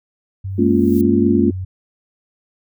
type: tone with vibrato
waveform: sine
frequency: 94.8 Hz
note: F#2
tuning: 43 cents sharp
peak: -22 dBFS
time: 0.44-1.65 s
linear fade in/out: 10 ms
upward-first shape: square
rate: 1.6 Hz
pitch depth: 30 cents each way
type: noise with exponential growth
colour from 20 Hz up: violet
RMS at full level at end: -34 dBFS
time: 0.5-1.01 s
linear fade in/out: 0 ms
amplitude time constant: 110 ms
type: chord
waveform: sine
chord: Bb minor seventh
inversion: third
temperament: just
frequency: 209.8 / 233.1 / 279.7 / 349.6 Hz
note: Ab3 / Bb3 / Db4 / F4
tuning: +18 / 0 / +16 / +2 cents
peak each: -17 dBFS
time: 0.58-1.51 s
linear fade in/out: 10 ms
effects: none